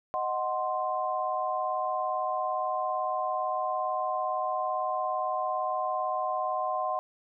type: chord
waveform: sine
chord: C diminished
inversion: first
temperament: equal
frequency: 622.3 / 740 / 1046.5 Hz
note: Eb5 / Gb5 / C6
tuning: 0 / 0 / 0 cents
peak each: -33 / -31 / -31 dBFS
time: 0.14-6.99 s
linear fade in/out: 0 ms
effects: none